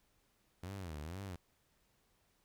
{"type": "tone with vibrato", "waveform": "sawtooth", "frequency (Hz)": 85.6, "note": "F2", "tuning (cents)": -34, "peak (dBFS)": -39, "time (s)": [0.63, 1.36], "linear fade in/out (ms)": 5, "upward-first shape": "sine", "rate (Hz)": 2.1, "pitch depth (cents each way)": 260, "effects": ["pink hiss -75 dBFS RMS until 2.44 s"]}